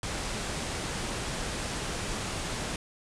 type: low-pass noise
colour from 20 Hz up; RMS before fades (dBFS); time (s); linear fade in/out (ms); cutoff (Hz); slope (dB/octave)
pink; -34; 0.03-2.76; 2; 9800; 48
effects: none